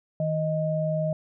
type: tone pair together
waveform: sine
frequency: 158.4 / 624.2 Hz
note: D#3 / D#5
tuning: +31 / +5 cents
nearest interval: 2 octaves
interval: 2374 cents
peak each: -26 dBFS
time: 0.2-1.13 s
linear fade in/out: 2 ms
effects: none